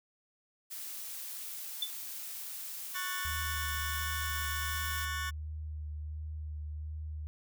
blue noise, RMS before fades -42 dBFS, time 0.7-5.06 s, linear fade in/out 20 ms
sine tone with exponential decay, 3520 Hz, A7, in tune, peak -27 dBFS, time 1.82-1.92 s, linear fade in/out 5 ms, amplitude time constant 20 ms
sawtooth chord, F# minor, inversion second, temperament just, 1110 / 1480 / 1776 Hz, C#6 / F#6 / A6, +2 / 0 / +16 cents, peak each -36 dBFS, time 2.94-5.31 s, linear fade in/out 20 ms
sine tone with vibrato, 76.4 Hz, D#2, 31 cents flat, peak -37 dBFS, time 3.25-7.27 s, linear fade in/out 0 ms, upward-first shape sine, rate 1.4 Hz, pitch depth 20 cents each way
effects none

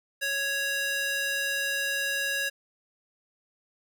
square tone with high-pass filter, 554.4 Hz, C#5, in tune, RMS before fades -29 dBFS, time 0.21-2.5 s, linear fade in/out 20 ms, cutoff 1600 Hz, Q 1.3, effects none

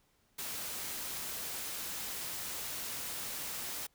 white noise, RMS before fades -40 dBFS, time 0.38-3.87 s, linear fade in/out 10 ms, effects pink hiss -72 dBFS RMS until 3.94 s

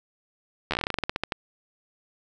slowing click train, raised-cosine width 0.3 ms, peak -10 dBFS, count 17, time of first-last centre 0.71-1.322 s, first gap 12 ms, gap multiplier 1.14, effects none

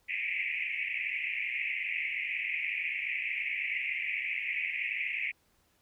white band-pass noise, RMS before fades -34 dBFS, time 0.08-5.32 s, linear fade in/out 20 ms, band 2000 to 2600 Hz, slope 96 dB/octave, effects pink hiss -70 dBFS RMS until 5.81 s

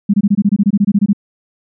sine tone bursts, 202.5 Hz, G#3, 43 cents flat, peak -7 dBFS, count 15, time 0.09-1.132 s, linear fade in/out 10 ms, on 48 ms, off 23 ms, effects none

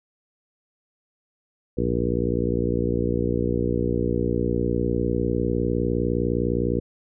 harmonic tone with a mistuned harmonic, 59.8 Hz, A#1, 45 cents sharp, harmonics 1 / 2 / 3 / 4 / 5 / 6 / 7 / 8, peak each -29 / -29 / -29 / -29 / -29 / -29 / -29 / -29 dBFS, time 1.77-6.8 s, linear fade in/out 10 ms, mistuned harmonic 1, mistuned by +140 cents, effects none

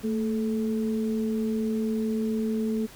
sine tone pair together, 223 / 432.8 Hz, A3 / A4, +23 / -29 cents, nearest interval major seventh, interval 1148 cents, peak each -25 / -31 dBFS, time 0.03-2.87 s, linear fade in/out 20 ms, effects pink hiss -48 dBFS RMS until 2.95 s

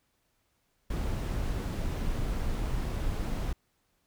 brown noise, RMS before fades -31 dBFS, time 0.9-3.53 s, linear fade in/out 5 ms, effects pink hiss -74 dBFS RMS until 4.06 s

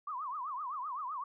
sine tone with vibrato, 1108.7 Hz, C#6, in tune, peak -36 dBFS, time 0.07-1.24 s, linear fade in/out 5 ms, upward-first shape triangle, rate 7.8 Hz, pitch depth 260 cents each way, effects none

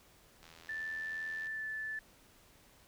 click train, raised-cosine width 0.2 ms, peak -37 dBFS, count 87, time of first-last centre 0.43-1.47 s, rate 82.7 Hz
sine tone with pitch glide, 1764 to 1748.8 Hz, A6 to A6, +4 to -11 cents, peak -37 dBFS, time 0.69-1.99 s, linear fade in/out 2 ms, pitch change -15 cents, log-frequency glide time 1.52-1.65 s
effects pink hiss -63 dBFS RMS until 2.87 s

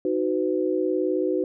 sine chord, B major, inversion first, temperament equal with one note detuned, 311.1 / 370 / 504 Hz, D#4 / F#4 / B4, 0 / 0 / +35 cents, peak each -26 / -24 / -27 dBFS, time 0.05-1.44 s, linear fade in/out 2 ms, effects none

